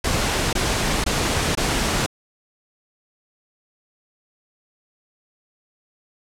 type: noise bursts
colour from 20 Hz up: pink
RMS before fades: -21 dBFS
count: 4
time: 0.04-2.063 s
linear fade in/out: 5 ms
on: 490 ms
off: 21 ms
effects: low-pass 9000 Hz 12 dB/octave